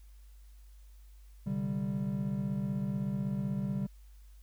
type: chord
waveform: triangle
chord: C suspended second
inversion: none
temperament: equal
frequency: 130.81 / 146.83 / 196 Hz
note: C3 / D3 / G3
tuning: 0 / 0 / 0 cents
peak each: -36 / -35 / -31 dBFS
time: 1.46-3.87 s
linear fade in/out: 10 ms
effects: added 50 Hz sine -51 dBFS peak until 4.42 s + white hiss -69 dBFS RMS until 4.42 s